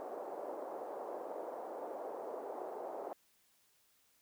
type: band-pass noise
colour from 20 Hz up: white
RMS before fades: -44 dBFS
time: 0-3.13 s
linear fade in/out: 0 ms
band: 380 to 750 Hz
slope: 24 dB/octave
effects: white hiss -72 dBFS RMS until 4.21 s